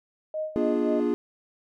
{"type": "tone with tremolo", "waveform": "sine", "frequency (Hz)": 622.3, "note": "D#5", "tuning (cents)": 0, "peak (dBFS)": -26, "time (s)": [0.34, 1], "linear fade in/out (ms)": 2, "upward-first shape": "sine", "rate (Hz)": 3.8, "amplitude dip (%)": 80}
{"type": "chord", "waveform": "triangle", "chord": "Bb dominant seventh", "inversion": "none", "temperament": "equal with one note detuned", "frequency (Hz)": [239.2, 293.7, 349.2, 415.3], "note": ["Bb3", "D4", "F4", "Ab4"], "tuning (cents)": [45, 0, 0, 0], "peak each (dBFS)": -26, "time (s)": [0.56, 1.14], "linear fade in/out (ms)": 0}
{"effects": []}